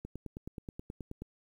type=click train; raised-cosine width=3 ms; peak=-28 dBFS; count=12; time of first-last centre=0.05-1.22 s; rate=9.4 Hz; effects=10-bit